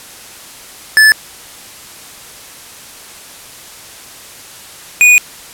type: tone pair in turn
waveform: square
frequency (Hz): 1740 / 2466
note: A6 / D#7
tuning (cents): -20 / -16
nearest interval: tritone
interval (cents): 604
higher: second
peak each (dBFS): -4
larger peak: neither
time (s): 0.97-1.12 / 5.01-5.18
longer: second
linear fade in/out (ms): 0
effects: white hiss -34 dBFS RMS until 5.53 s + low-pass 12000 Hz 12 dB/octave